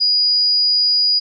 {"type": "tone", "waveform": "sine", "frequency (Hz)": 4901, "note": "D#8", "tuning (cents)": -27, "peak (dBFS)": -12, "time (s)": [0, 1.2], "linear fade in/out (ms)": 20, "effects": []}